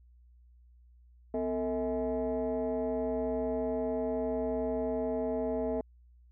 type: tone with frequency modulation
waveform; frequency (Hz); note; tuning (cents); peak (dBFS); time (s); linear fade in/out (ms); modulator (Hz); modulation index
sine; 447.2; A4; +28; -28; 1.34-5.81; 2; 194; 1.3
effects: tanh soft clip ceiling -25 dBFS + added 60 Hz sine -56 dBFS peak until 6.31 s